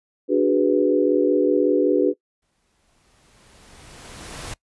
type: chord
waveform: sine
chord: G# half-diminished seventh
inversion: second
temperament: equal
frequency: 293.7 / 370 / 415.3 / 493.9 Hz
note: D4 / F#4 / G#4 / B4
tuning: 0 / 0 / 0 / 0 cents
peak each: -20 / -20 / -22 / -21 dBFS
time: 0.28-2.14 s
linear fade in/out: 50 ms
type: noise with exponential growth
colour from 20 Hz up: pink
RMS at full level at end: -32 dBFS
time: 2.42-4.54 s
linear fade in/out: 5 ms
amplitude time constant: 460 ms
effects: noise-tail reverb RT60 0.1 s tail -23 dB re dry + resampled to 24000 Hz

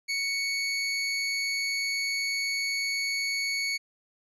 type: tone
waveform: 25% pulse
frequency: 2223 Hz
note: C#7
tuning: 4 cents sharp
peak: -23 dBFS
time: 0.08-3.78 s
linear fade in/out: 20 ms
effects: resampled to 24000 Hz

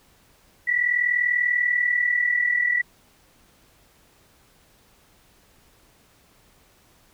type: tone pair together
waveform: sine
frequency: 1919.7 / 1960 Hz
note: B6 / B6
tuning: -50 / -14 cents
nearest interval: unison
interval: 36 cents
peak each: -25 / -20 dBFS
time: 0.67-2.82 s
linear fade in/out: 10 ms
effects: pink hiss -58 dBFS RMS until 7.13 s

